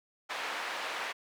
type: band-pass noise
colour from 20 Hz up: white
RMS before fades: -37 dBFS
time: 0.29-1.13 s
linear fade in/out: 20 ms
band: 610 to 2100 Hz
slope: 12 dB/octave
effects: none